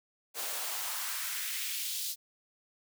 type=noise with high-pass filter sweep; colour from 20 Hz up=white; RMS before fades=-36 dBFS; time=0.34-2.16 s; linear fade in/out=50 ms; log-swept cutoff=450 to 4500 Hz; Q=1.5; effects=none